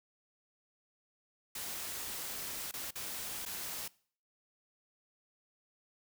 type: noise with dropouts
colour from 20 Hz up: white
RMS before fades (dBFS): -41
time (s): 1.55-3.88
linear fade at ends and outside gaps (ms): 5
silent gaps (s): 2.713-2.737 / 2.908-2.955 / 3.453-3.46
effects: noise-tail reverb RT60 0.5 s tail -22 dB re dry